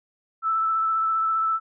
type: tone with vibrato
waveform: sine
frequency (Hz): 1318.5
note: E6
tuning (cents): 0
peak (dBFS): -20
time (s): 0.42-1.6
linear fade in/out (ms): 50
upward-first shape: triangle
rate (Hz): 15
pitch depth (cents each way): 18
effects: none